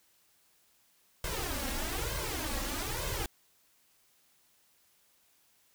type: noise with flanger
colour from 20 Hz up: pink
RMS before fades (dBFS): -35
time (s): 1.24-3.26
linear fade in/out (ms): 2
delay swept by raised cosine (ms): 1.9 to 3.7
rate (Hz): 1.1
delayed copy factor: +1
effects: white hiss -68 dBFS RMS until 5.74 s